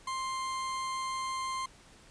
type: tone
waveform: 40% pulse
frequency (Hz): 1051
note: C6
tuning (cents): +7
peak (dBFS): -32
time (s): 0.07-1.66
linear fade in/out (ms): 5
effects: pink hiss -57 dBFS RMS until 2.1 s + resampled to 22050 Hz